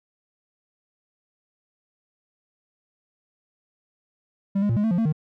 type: tone with pitch steps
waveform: triangle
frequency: 197.1 / 205.7 / 115.8 / 207.4 / 223.4 / 174.6 / 226.3 / 154 Hz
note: G3 / G#3 / A#2 / G#3 / A3 / F3 / A3 / D#3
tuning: +10 / -16 / -11 / -2 / +27 / 0 / +49 / -17 cents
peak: -17 dBFS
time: 4.55-5.126 s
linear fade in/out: 10 ms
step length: 72 ms
effects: none